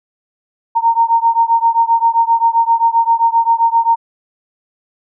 sine beating tone pair, 918 / 925.6 Hz, A#5 / A#5, -27 / -13 cents, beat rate 7.6 Hz, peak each -12 / -13 dBFS, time 0.75-3.96 s, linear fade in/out 20 ms, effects none

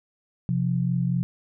sine tone pair together, 130.3 / 174.63 Hz, C3 / F3, -7 / 0 cents, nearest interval perfect fourth, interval 507 cents, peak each -24 dBFS, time 0.49-1.23 s, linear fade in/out 0 ms, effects none

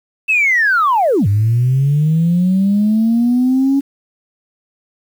sine linear two-way sweep, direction down then up, 2664 to 98 to 279.1 Hz, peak -9 dBFS, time 0.28-3.81 s, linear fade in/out 20 ms, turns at 1.27 s, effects tanh soft clip ceiling -6 dBFS + 7-bit

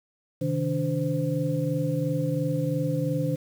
sine tone cluster, 133.6 / 156.5 / 290.1 / 516 Hz, C3 / D#3 / D4 / C5, +36 / +10 / -21 / -24 cents, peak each -30 / -27 / -30 / -30 dBFS, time 0.41-3.36 s, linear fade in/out 10 ms, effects 8-bit

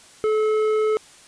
triangle tone with tanh clipping, 431.8 Hz, A4, 33 cents flat, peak -19 dBFS, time 0.24-0.97 s, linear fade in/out 0 ms, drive 14 dB, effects white hiss -48 dBFS RMS until 1.27 s + resampled to 22050 Hz

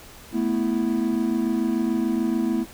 triangle chord, A suspended second, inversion none, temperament equal, 220 / 246.9 / 329.6 Hz, A3 / B3 / E4, 0 / 0 / 0 cents, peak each -23 dBFS, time 0.32-2.66 s, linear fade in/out 50 ms, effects pink hiss -45 dBFS RMS until 2.73 s

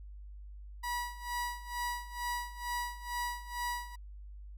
30% pulse tone with tremolo, 970 Hz, B5, 31 cents flat, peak -30 dBFS, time 0.83-3.96 s, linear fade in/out 10 ms, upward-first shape sine, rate 2.2 Hz, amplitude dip 85%, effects added 50 Hz sine -45 dBFS peak until 4.57 s

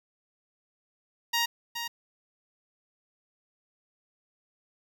10% pulse tone with echo, 938 Hz, A#5, 11 cents sharp, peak -16 dBFS, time 1.33-1.46 s, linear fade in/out 10 ms, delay 420 ms, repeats 1, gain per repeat -8 dB, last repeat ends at 1.88 s, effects 9-bit

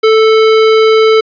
square tone, 440 Hz, A4, in tune, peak -5 dBFS, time 0.03-1.21 s, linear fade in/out 10 ms, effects resampled to 11025 Hz + 7-bit

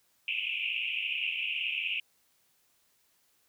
white band-pass noise, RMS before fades -33 dBFS, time 0.28-2 s, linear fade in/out 2 ms, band 2400 to 2900 Hz, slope 96 dB/octave, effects white hiss -70 dBFS RMS until 3.48 s

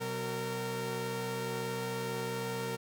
sawtooth tone cluster, 126.2 / 188.5 / 460.2 Hz, B2 / F#3 / A#4, +38 / +32 / -22 cents, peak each -36 / -38 / -32 dBFS, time 0-2.77 s, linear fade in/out 20 ms, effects none

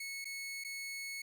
sawtooth tone with dropouts, 2200 Hz, C#7, 14 cents flat, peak -37 dBFS, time 0-1.22 s, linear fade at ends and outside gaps 5 ms, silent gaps 0.245-0.253 / 0.639-0.646 s, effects none

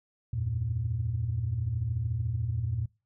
sine chord, E diminished, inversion none, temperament equal with one note detuned, 82.41 / 95.76 / 116.54 Hz, E2 / G2 / Bb2, 0 / -40 / 0 cents, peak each -34 / -35 / -29 dBFS, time 0.33-2.86 s, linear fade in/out 5 ms, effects noise-tail reverb RT60 0.3 s tail -24 dB re dry + tanh soft clip ceiling -19 dBFS

